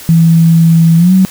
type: tone with pitch glide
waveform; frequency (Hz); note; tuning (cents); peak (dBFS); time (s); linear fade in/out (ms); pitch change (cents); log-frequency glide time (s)
sine; 164.81 to 188.23; E3 to F#3; 0 to +30; -3; 0.09-1.25; 0; +230; 0.97-1.13
effects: white hiss -30 dBFS RMS until 1.3 s